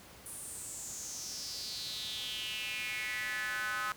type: tone with high-pass filter sweep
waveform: square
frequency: 115.5 Hz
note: A#2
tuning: 16 cents flat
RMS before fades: -39 dBFS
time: 0.26-3.92 s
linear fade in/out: 0 ms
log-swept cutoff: 10000 to 1300 Hz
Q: 5.4
effects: pink hiss -54 dBFS RMS until 3.96 s + high-pass 60 Hz 12 dB/octave